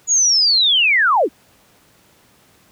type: linear sweep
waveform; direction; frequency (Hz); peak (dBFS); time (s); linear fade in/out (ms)
sine; down; 6890 to 220; -11; 0.07-1.29; 50
effects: pink hiss -53 dBFS RMS until 2.71 s + high-pass 80 Hz 12 dB/octave